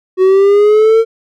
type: linear sweep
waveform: triangle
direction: up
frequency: 370 to 456.4 Hz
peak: -3 dBFS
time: 0.17-1.05 s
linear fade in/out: 50 ms
effects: none